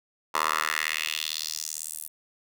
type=tone with high-pass filter sweep; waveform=10% pulse; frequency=77.78 Hz; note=D#2; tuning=in tune; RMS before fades=-30 dBFS; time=0.34-2.08 s; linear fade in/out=10 ms; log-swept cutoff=940 to 11000 Hz; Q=2.4; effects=none